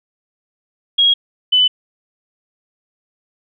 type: tone pair in turn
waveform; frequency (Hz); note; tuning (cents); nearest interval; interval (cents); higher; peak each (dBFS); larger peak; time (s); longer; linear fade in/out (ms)
sine; 3292 / 3003; G#7 / F#7; -16 / +25; major second; 159; first; -9; neither; 0.98-1.14 / 1.52-1.68; neither; 10
effects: none